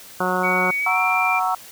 harmonic tone, 182.9 Hz, F#3, 20 cents flat, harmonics 1 / 2 / 3 / 4 / 5 / 6 / 7 / 8, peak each -27 / -27 / -27 / -27 / -27 / -27 / -27 / -27 dBFS, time 0.2-0.71 s, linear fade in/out 5 ms
sine tone with pitch glide, 2250 to 2369 Hz, C#7 to D7, +25 to +14 cents, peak -20 dBFS, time 0.43-1.4 s, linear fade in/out 20 ms, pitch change +89 cents, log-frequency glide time 0.79-0.99 s
sine chord, F# dominant seventh, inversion none, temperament equal, 740 / 932.3 / 1108.7 / 1318.5 Hz, F#5 / A#5 / C#6 / E6, 0 / 0 / 0 / 0 cents, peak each -22 / -25 / -26 / -24 dBFS, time 0.86-1.55 s, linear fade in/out 5 ms
effects white hiss -42 dBFS RMS until 1.71 s

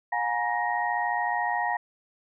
sine tone cluster, 716 / 830 / 949 / 1874 Hz, F5 / G#5 / A#5 / A#6, +43 / -1 / +31 / +9 cents, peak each -30 dBFS, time 0.12-1.77 s, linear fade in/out 5 ms, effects none

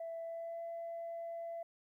sine tone with pitch glide, 663 to 672.6 Hz, E5 to E5, +10 to +35 cents, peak -39 dBFS, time 0-1.63 s, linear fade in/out 5 ms, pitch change +25 cents, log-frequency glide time 0.22-0.62 s, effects tanh soft clip ceiling -37 dBFS + 13-bit

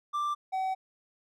triangle tone pair in turn, 1179 / 758.3 Hz, D6 / F#5, +6 / +42 cents, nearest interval minor sixth, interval 764 cents, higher first, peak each -26 dBFS, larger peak neither, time 0.13-0.35 / 0.52-0.75 s, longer second, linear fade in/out 20 ms, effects none

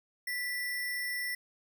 sine tone with sample-and-hold, 1968 Hz, B6, 7 cents flat, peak -32 dBFS, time 0.27-1.35 s, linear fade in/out 5 ms, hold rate 7350 Hz, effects none

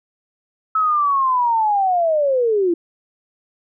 sine linear sweep, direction down, 1301 to 329.6 Hz, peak -14 dBFS, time 0.75-2.74 s, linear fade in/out 5 ms, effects none

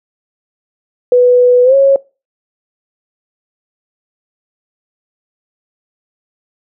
sine tone with pitch glide, 493.9 to 548 Hz, B4 to C#5, 0 to -20 cents, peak -4 dBFS, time 1.12-1.96 s, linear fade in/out 2 ms, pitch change +180 cents, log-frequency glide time 1.64-1.75 s, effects noise-tail reverb RT60 0.3 s tail -23 dB re dry

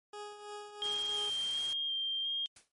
20% pulse tone with tremolo, 415.3 Hz, G#4, in tune, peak -36 dBFS, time 0.13-1.3 s, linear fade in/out 5 ms, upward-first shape triangle, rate 3 Hz, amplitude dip 65%
sine tone with vibrato, 3200 Hz, G7, 35 cents sharp, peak -32 dBFS, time 0.82-2.46 s, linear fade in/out 0 ms, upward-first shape square, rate 1.4 Hz, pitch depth 13 cents each way
white noise, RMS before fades -46 dBFS, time 0.84-1.73 s, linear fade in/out 0 ms
white noise with exponential decay, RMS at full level -50 dBFS, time 2.56-2.72 s, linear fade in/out 5 ms, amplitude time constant 34 ms
effects low-pass 12000 Hz 12 dB/octave + MP3 48 kbps

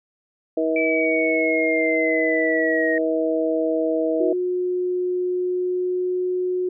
harmonic tone, 160 Hz, D#3, 49 cents sharp, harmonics 2 / 3 / 4, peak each -23 / -23 / -23 dBFS, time 0.57-4.33 s, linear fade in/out 5 ms
sine linear sweep, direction down, 2317 to 1863 Hz, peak -22 dBFS, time 0.76-2.98 s, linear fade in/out 2 ms
sine tone with pitch glide, 361.6 to 364.3 Hz, F#4 to F#4, -40 to -27 cents, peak -20 dBFS, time 4.2-6.69 s, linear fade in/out 5 ms, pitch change +13 cents, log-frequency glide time 5.27-6.28 s
effects none

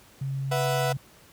sine tone, 135.8 Hz, C#3, 35 cents flat, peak -27 dBFS, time 0.21-0.97 s, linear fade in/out 5 ms
35% pulse chord, B suspended fourth, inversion none, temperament equal, 493.9 / 659.3 / 740 Hz, B4 / E5 / F#5, 0 / 0 / 0 cents, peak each -27 / -28 / -28 dBFS, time 0.51-0.93 s, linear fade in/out 10 ms
effects pink hiss -54 dBFS RMS until 1.32 s + high-pass 60 Hz 12 dB/octave

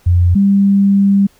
sine tone pair in turn, 88 / 198.24 Hz, F2 / G3, +14 / +20 cents, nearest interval octave + major second, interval 1406 cents, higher second, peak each -7 dBFS, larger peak neither, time 0.06-0.35 / 0.35-1.27 s, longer second, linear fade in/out 10 ms, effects pink hiss -51 dBFS RMS until 1.39 s

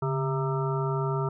harmonic tone with a mistuned harmonic, 132.7 Hz, C3, 25 cents sharp, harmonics 1 / 3 / 5 / 7 / 9 / 10, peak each -27 / -31 / -38 / -35 / -38 / -37 dBFS, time 0.02-1.29 s, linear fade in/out 5 ms, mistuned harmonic 1, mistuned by +100 cents, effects none

